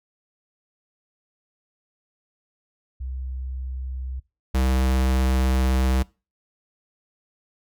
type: tone pair in turn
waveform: sine / square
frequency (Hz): 64.5 / 64.85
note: C2 / C2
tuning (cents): -24 / -15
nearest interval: unison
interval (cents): 9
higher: second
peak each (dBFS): -28 / -19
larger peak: second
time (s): 3-4.2 / 4.54-6.03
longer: second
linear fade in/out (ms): 10
effects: noise-tail reverb RT60 0.3 s tail -23 dB re dry